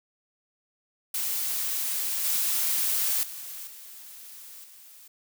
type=noise with level steps; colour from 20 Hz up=blue; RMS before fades=-29 / -26 / -39 / -45 / -50 dBFS; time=1.14-5.08 s; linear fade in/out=5 ms; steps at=2.24 / 3.23 / 3.67 / 4.64 s; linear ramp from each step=2 ms; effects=none